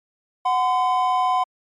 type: tone pair together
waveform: triangle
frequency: 740 / 1022.1 Hz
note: F#5 / C6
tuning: 0 / -41 cents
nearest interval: tritone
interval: 559 cents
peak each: -18 dBFS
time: 0.45-1.44 s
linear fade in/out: 10 ms
effects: MP3 48 kbps